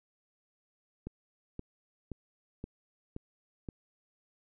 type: click train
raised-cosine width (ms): 3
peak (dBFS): -26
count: 6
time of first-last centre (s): 1.07-3.688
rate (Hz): 1.91
effects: none